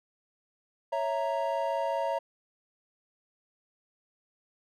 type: chord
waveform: triangle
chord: A# diminished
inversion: first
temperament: equal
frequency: 554.4 / 659.3 / 932.3 Hz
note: C#5 / E5 / A#5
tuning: 0 / 0 / 0 cents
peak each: -30 dBFS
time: 0.92-2.19 s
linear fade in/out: 10 ms
effects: none